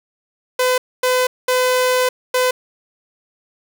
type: tone bursts at uneven times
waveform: sawtooth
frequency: 506 Hz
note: B4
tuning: 42 cents sharp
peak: -10 dBFS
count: 4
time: 0.59-0.78 / 1.03-1.27 / 1.48-2.09 / 2.34-2.51 s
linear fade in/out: 5 ms
effects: none